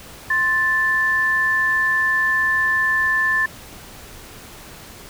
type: tone pair together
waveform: sine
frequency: 1049.3 / 1760 Hz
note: C6 / A6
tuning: +5 / 0 cents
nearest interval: major sixth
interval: 895 cents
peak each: -25 / -16 dBFS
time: 0.3-3.46 s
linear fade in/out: 5 ms
effects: pink hiss -40 dBFS RMS until 5.09 s